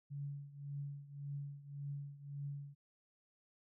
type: tone with tremolo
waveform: sine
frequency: 142.1 Hz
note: C#3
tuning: 43 cents sharp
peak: -39 dBFS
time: 0.1-2.75 s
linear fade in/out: 20 ms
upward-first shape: triangle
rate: 1.8 Hz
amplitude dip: 85%
effects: none